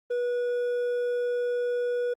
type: tone with hard clipping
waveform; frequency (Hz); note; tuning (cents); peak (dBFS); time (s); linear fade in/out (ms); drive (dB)
triangle; 486.7; B4; -25; -26; 0.1-2.14; 10; 7
effects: Opus 24 kbps